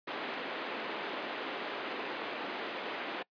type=band-pass noise; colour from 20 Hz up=pink; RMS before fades=-39 dBFS; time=0.07-3.23 s; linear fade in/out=10 ms; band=280 to 3400 Hz; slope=24 dB/octave; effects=noise-tail reverb RT60 0.1 s tail -23 dB re dry + resampled to 11025 Hz

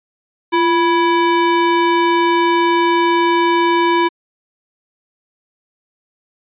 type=ring-modulated tone; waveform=square; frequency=663 Hz; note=E5; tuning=10 cents sharp; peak=-9 dBFS; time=0.52-4.09 s; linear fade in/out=20 ms; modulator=319 Hz; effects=resampled to 8000 Hz

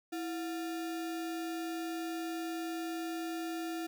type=tone with sample-and-hold; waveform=sine; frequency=329.6 Hz; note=E4; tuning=in tune; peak=-35 dBFS; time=0.12-3.87 s; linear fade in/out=10 ms; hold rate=1050 Hz; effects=none

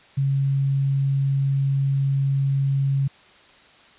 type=tone with quantisation; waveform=sine; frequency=137.3 Hz; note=C#3; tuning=16 cents flat; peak=-18 dBFS; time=0.17-3.08 s; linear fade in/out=10 ms; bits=8; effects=white hiss -51 dBFS RMS until 3.98 s + resampled to 8000 Hz

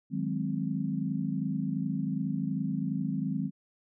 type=chord; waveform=sine; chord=Ab dominant seventh; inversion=second; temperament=equal; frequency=155.56 / 185 / 207.7 / 261.6 Hz; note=Eb3 / Gb3 / Ab3 / C4; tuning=0 / 0 / 0 / 0 cents; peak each=-34 dBFS; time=0.1-3.51 s; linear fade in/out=50 ms; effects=none

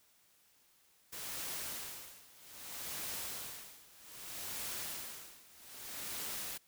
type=noise with tremolo; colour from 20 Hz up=white; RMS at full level=-41 dBFS; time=1.12-6.58 s; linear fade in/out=10 ms; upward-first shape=sine; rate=0.63 Hz; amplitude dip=90%; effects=white hiss -69 dBFS RMS until 6.67 s

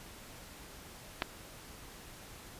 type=clicks; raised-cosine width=0.3 ms; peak=-14 / -22 dBFS; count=2; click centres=1.221 / 1.224 s; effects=pink hiss -51 dBFS RMS until 2.59 s + resampled to 32000 Hz

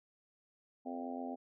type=harmonic tone with a mistuned harmonic; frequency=87.31 Hz; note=F2; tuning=in tune; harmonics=3 / 4 / 5 / 6 / 7 / 8 / 9; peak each=-41 / -53 / -50 / -52 / -49 / -47 / -47 dBFS; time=0.85-1.36 s; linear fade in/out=20 ms; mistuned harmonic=3; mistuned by=-22 cents; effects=none

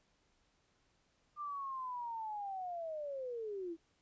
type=linear sweep; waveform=sine; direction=down; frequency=1200 to 320 Hz; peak=-39 dBFS; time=1.36-3.77 s; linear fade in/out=50 ms; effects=pink hiss -75 dBFS RMS until 4.01 s + resampled to 16000 Hz

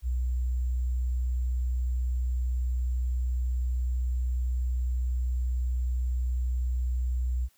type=tone with sample-and-hold; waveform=sine; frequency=62 Hz; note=B1; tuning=7 cents sharp; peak=-25 dBFS; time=0.02-7.49 s; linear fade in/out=50 ms; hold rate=7350 Hz; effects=white hiss -66 dBFS RMS until 7.57 s

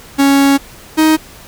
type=tone pair in turn; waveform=45% pulse; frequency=277.2 / 313.8 Hz; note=C#4 / D#4; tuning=0 / +15 cents; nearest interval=major second; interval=215 cents; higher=second; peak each=-7 dBFS; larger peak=neither; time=0.18-0.58 / 0.97-1.17 s; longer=first; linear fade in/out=20 ms; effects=pink hiss -37 dBFS RMS until 1.47 s

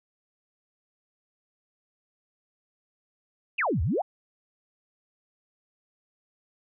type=exponential two-way sweep; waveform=sine; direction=down then up; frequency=2972 to 69.1 to 879 Hz; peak=-23 dBFS; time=3.58-4.02 s; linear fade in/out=10 ms; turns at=3.82 s; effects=none

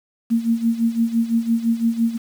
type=tone with tremolo; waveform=sine; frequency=230 Hz; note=A#3; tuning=23 cents flat; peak=-13 dBFS; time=0.3-2.18 s; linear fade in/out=20 ms; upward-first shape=sine; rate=5.9 Hz; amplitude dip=80%; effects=7-bit

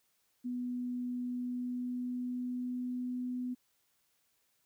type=tone with pitch glide; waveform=sine; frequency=246.9 to 249.5 Hz; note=B3 to B3; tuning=0 to +18 cents; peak=-34 dBFS; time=0.44-3.55 s; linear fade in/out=20 ms; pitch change=+18 cents; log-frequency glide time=1.26-3.22 s; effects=white hiss -75 dBFS RMS until 4.65 s

